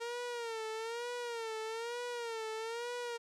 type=tone with vibrato; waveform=sawtooth; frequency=462.4 Hz; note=A#4; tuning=14 cents flat; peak=-34 dBFS; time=0-3.18 s; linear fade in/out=20 ms; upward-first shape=sine; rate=1.1 Hz; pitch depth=91 cents each way; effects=low-pass 8000 Hz 12 dB/octave